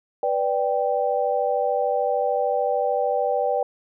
sine chord, G major, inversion first, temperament equal, 493.9 / 587.3 / 784 Hz, B4 / D5 / G5, 0 / 0 / 0 cents, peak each -24 dBFS, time 0.23-3.63 s, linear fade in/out 2 ms, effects none

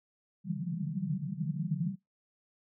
pink band-pass noise, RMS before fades -34 dBFS, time 0.44-1.96 s, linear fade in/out 50 ms, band 140 to 200 Hz, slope 96 dB/octave, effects noise-tail reverb RT60 0.2 s tail -25 dB re dry

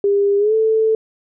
sine tone with pitch glide, 402.1 to 441 Hz, G4 to A4, +44 to +4 cents, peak -12 dBFS, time 0.04-0.95 s, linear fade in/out 2 ms, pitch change +160 cents, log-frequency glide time 0.38-0.54 s, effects none

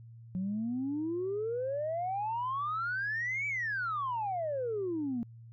sine exponential two-way sweep, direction up then down, 179.7 to 2318 to 226.2 Hz, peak -30 dBFS, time 0.35-5.23 s, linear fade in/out 0 ms, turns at 3.47 s, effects tanh soft clip ceiling -27 dBFS + added 115 Hz sine -48 dBFS peak until 5.52 s

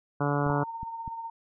harmonic tone, 144 Hz, D3, 34 cents flat, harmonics 1 / 2 / 3 / 4 / 5 / 6 / 7 / 8 / 9 / 10, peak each -28 / -31 / -33 / -34 / -35 / -36 / -36 / -37 / -38 / -38 dBFS, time 0.2-0.64 s, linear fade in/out 10 ms
clicks, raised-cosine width 5 ms, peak -27 dBFS, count 4, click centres 0.465 / 0.501 / 0.831 / 1.078 s
sine tone with tremolo, 915 Hz, A#5, 32 cents flat, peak -32 dBFS, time 0.49-1.3 s, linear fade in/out 5 ms, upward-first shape triangle, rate 16 Hz, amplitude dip 50%
effects none

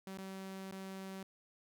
sawtooth tone with dropouts, 191.6 Hz, G3, 39 cents flat, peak -40 dBFS, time 0.07-1.23 s, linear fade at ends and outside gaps 2 ms, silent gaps 0.175-0.184 / 0.713-0.723 s, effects none

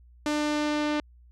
sawtooth tone with low-pass filter sweep, 298.8 Hz, D4, 30 cents sharp, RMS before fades -27 dBFS, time 0.26-1 s, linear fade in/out 2 ms, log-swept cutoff 7600 to 3900 Hz, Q 0.92, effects added 60 Hz sine -51 dBFS peak until 1.31 s

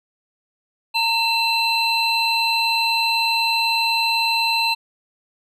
triangle tone cluster, 914 / 2682 / 4060 Hz, A#5 / E7 / B7, -34 / +29 / +47 cents, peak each -20 dBFS, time 0.94-4.75 s, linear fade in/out 20 ms, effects none

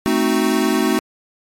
square chord, A diminished seventh, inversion none, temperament equal, 220 / 261.6 / 311.1 / 370 Hz, A3 / C4 / Eb4 / Gb4, 0 / 0 / 0 / 0 cents, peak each -21 dBFS, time 0.06-0.99 s, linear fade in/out 0 ms, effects MP3 64 kbps

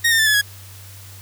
sawtooth tone with pitch steps, 1864.7 / 1812.7 / 1762.1 / 1712.9 / 1665.1 Hz, A#6 / A#6 / A6 / A6 / G#6, 0 / -49 / +2 / -47 / +4 cents, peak -10 dBFS, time 0.04-0.415 s, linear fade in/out 10 ms, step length 75 ms, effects added 97 Hz sine -39 dBFS peak until 1.21 s + white hiss -43 dBFS RMS until 1.21 s

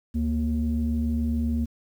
sine tone pair together, 73.42 / 233.1 Hz, D2 / A#3, 0 / 0 cents, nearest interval octave + minor sixth, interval 2000 cents, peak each -24 dBFS, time 0.14-1.66 s, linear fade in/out 20 ms, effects tanh soft clip ceiling -17 dBFS + 9-bit

